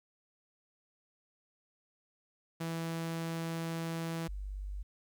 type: tone pair in turn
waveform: sawtooth / sine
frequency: 164.9 / 49.03 Hz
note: E3 / G1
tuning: +1 / +1 cents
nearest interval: octave + major sixth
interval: 2100 cents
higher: first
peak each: -31 / -37 dBFS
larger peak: first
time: 2.6-4.28 / 4.28-4.83 s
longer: first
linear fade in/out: 10 ms
effects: 12-bit